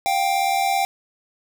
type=tone pair together; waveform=square; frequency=706 / 784 Hz; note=F5 / G5; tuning=+19 / 0 cents; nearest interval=major second; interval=181 cents; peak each=-25 / -20 dBFS; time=0.06-0.85 s; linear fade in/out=0 ms; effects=none